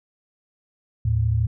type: tone pair together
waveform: sine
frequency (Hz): 78.08 / 110.8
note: D#2 / A2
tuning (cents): +7 / +13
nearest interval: tritone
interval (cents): 606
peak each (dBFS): -23 / -19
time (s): 1.05-1.47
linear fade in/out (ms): 5
effects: none